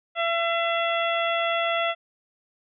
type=harmonic tone; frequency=674 Hz; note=E5; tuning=38 cents sharp; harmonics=1 / 2 / 3 / 4 / 5; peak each=-25 / -28 / -30 / -31 / -32 dBFS; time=0.15-1.95 s; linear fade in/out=50 ms; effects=none

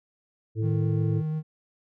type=harmonic tone; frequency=110 Hz; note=A2; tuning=in tune; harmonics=1 / 3 / 4; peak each=-24 / -34 / -36 dBFS; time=0.55-1.23 s; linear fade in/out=50 ms
type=tone with vibrato; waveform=triangle; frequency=155.56 Hz; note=D#3; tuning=in tune; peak=-24 dBFS; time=0.61-1.43 s; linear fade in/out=50 ms; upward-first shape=square; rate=8.4 Hz; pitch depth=8 cents each way
effects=none

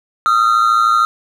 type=tone pair together; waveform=triangle; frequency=1244.5 / 1357.7 Hz; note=D#6 / F6; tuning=0 / -49 cents; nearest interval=major second; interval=151 cents; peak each=-11 dBFS; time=0.26-1.05 s; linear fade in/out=0 ms; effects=none

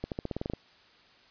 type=accelerating click train; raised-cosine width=2 ms; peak=-19 dBFS; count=10; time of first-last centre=0.04-0.536 s; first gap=78 ms; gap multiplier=0.91; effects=white hiss -59 dBFS RMS until 1.3 s + resampled to 11025 Hz

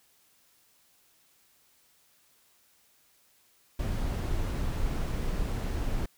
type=noise; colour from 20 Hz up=brown; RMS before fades=-30 dBFS; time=3.79-6.06 s; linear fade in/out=5 ms; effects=white hiss -65 dBFS RMS until 6.17 s

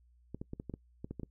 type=clicks; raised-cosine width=3 ms; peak=-27 dBFS; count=10; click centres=0.346 / 0.415 / 0.534 / 0.599 / 0.697 / 0.739 / 1.045 / 1.11 / 1.197 / 1.233 s; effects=noise-tail reverb RT60 0.1 s tail -24 dB re dry + added 60 Hz sine -62 dBFS peak until 1.3 s

